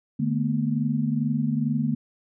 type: tone cluster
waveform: sine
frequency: 149 / 220 / 242.3 Hz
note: D3 / A3 / B3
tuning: +25 / 0 / -33 cents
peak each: -26 dBFS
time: 0.19-1.95 s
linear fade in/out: 10 ms
effects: none